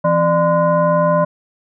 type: tone with frequency modulation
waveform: sine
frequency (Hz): 597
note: D5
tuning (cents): +28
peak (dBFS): -11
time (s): 0.04-1.25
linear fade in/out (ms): 10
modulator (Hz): 429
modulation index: 1.1
effects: none